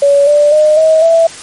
sine tone with pitch steps, 566 / 588.3 / 611.5 / 635.7 / 660.8 Hz, C#5 / D5 / D#5 / D#5 / E5, +36 / +3 / -30 / +37 / +4 cents, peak -4 dBFS, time 0.02-1.27 s, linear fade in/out 5 ms, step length 250 ms, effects white hiss -29 dBFS RMS until 1.42 s + MP3 48 kbps

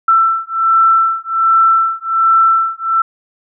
sine beating tone pair, 1335 / 1336.3 Hz, E6 / E6, +22 / +23 cents, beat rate 1.3 Hz, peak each -12 dBFS, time 0.08-3.02 s, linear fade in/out 5 ms, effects none

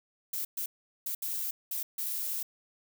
violet noise bursts at uneven times, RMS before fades -34 dBFS, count 6, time 0.33-0.45 / 0.57-0.66 / 1.06-1.15 / 1.22-1.51 / 1.71-1.83 / 1.98-2.43 s, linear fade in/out 5 ms, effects none

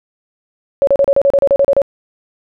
sine tone bursts, 557 Hz, C#5, 8 cents sharp, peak -7 dBFS, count 12, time 0.82-1.818 s, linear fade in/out 0 ms, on 52 ms, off 34 ms, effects none

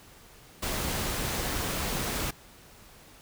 pink noise, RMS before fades -31 dBFS, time 0.62-2.31 s, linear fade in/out 10 ms, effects pink hiss -53 dBFS RMS until 3.21 s

